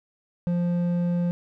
sine tone with hard clipping, 174.5 Hz, F3, 1 cent flat, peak -23 dBFS, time 0.47-1.31 s, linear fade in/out 0 ms, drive 6 dB, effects none

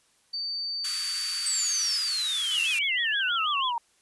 sine tone, 4588 Hz, D8, 41 cents flat, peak -29 dBFS, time 0.33-1.98 s, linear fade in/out 10 ms
white high-pass noise, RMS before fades -33 dBFS, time 0.84-2.79 s, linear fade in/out 5 ms, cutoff 1200 Hz, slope 48 dB/octave
sine exponential sweep, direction down, 8240 to 918 Hz, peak -26 dBFS, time 1.46-3.78 s, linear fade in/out 2 ms
sine tone with vibrato, 3023 Hz, F#7, 36 cents sharp, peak -27 dBFS, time 2.49-3.73 s, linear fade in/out 50 ms, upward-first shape sine, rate 6.2 Hz, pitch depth 210 cents each way
effects white hiss -65 dBFS RMS until 4.01 s + resampled to 24000 Hz

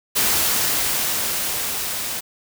white noise with level ramp, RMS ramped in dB -18 to -27 dBFS, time 0.15-2.21 s, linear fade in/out 20 ms, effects none

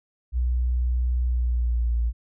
sine tone with pitch glide, 61.4 to 57.95 Hz, B1 to A#1, -9 to -10 cents, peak -20 dBFS, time 0.32-2.13 s, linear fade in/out 50 ms, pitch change -101 cents, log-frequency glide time 1.25-2.01 s, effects none

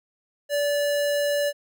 square tone, 579 Hz, D5, 25 cents flat, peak -22 dBFS, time 0.49-1.53 s, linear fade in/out 50 ms, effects none

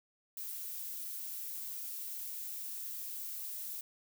violet noise, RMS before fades -42 dBFS, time 0.37-3.81 s, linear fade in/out 2 ms, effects none

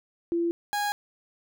sine / 30% pulse tone pair in turn, 340 / 823.3 Hz, F4 / G#5, -46 / -15 cents, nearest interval octave + minor third, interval 1531 cents, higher second, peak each -23 dBFS, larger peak neither, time 0.32-0.51 / 0.73-0.92 s, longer neither, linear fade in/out 0 ms, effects none

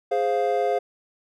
triangle chord, F minor, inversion first, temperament equal, 415.3 / 523.3 / 698.5 Hz, Ab4 / C5 / F5, 0 / 0 / 0 cents, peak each -23 / -23 / -22 dBFS, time 0.11-0.79 s, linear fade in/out 10 ms, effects none

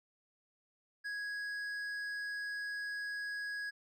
triangle tone with hard clipping, 1661.2 Hz, G#6, in tune, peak -39 dBFS, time 1.04-3.71 s, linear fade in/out 20 ms, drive 10 dB, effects none

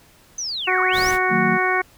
sine linear two-way sweep, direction down then up, 6272 to 987.8 to 6272 Hz, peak -24 dBFS, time 0.38-1.11 s, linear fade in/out 5 ms, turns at 0.81 s
harmonic tone, 370 Hz, F#4, in tune, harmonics 1 / 2 / 3 / 4 / 5 / 6, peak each -24 / -24 / -24 / -24 / -24 / -24 dBFS, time 0.67-1.82 s, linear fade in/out 10 ms
pink noise, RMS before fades -30 dBFS, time 0.92-1.19 s, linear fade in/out 50 ms
sine chord, D# minor, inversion none, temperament equal with one note detuned, 155.56 / 185 / 228.2 Hz, D#3 / F#3 / A#3, 0 / 0 / -37 cents, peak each -27 / -23 / -22 dBFS, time 1.29-1.59 s, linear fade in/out 50 ms
effects pink hiss -52 dBFS RMS until 1.97 s

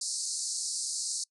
white band-pass noise, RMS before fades -34 dBFS, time 0.01-1.24 s, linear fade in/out 5 ms, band 4200 to 9600 Hz, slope 96 dB/octave, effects noise-tail reverb RT60 0.1 s tail -25 dB re dry

